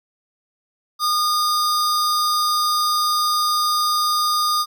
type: tone pair together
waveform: square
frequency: 1219 / 4866 Hz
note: D#6 / D#8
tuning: -36 / -39 cents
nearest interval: 2 octaves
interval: 2397 cents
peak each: -19 / -23 dBFS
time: 0.99-4.66 s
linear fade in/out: 50 ms
effects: none